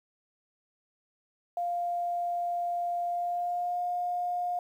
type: tone with pitch glide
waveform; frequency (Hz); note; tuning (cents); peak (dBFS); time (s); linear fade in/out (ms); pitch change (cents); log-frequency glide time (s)
sine; 698.5 to 710.7; F5 to F5; 0 to +30; -28; 1.57-4.59; 2; +30; 3.08-3.8
effects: 10-bit